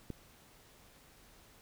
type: click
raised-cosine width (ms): 3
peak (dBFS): -27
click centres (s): 0.103
effects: pink hiss -61 dBFS RMS until 1.61 s